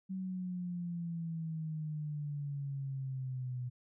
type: exponential sweep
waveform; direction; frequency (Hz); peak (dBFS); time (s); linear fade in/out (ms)
sine; down; 190.2 to 123.47; -36; 0.09-3.7; 20
effects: none